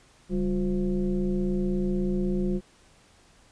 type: tone with frequency modulation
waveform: sine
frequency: 192.2 Hz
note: G3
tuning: 34 cents flat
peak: -23 dBFS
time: 0.29-2.61 s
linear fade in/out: 50 ms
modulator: 164 Hz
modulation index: 1.1
effects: pink hiss -58 dBFS RMS until 3.51 s + resampled to 22050 Hz